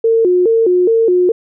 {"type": "tone with vibrato", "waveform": "sine", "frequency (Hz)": 404.4, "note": "G#4", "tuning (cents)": -46, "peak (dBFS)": -8, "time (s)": [0.04, 1.32], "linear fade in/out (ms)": 5, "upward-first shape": "square", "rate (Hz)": 2.4, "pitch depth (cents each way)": 200, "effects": []}